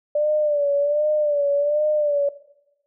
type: tone with vibrato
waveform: sine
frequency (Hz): 587.3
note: D5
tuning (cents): 0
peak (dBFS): -17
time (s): 0.15-2.29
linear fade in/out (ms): 5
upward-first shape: sine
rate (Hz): 1.3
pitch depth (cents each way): 61
effects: noise-tail reverb RT60 0.9 s tail -18 dB re dry